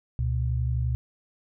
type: tone pair together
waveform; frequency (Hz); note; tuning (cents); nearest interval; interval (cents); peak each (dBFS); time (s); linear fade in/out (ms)
sine; 69.75 / 121.4; C#2 / B2; +11 / -29; minor seventh; 960; -26; 0.19-0.95; 0
effects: none